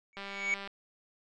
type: tone with exponential growth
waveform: triangle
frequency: 2244 Hz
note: C#7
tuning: 21 cents sharp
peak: -23 dBFS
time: 0.13-0.54 s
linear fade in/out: 0 ms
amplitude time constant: 88 ms
type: click train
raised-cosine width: 0.3 ms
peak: -26 dBFS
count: 101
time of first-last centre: 0.17-0.675 s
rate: 198 Hz
effects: resampled to 22050 Hz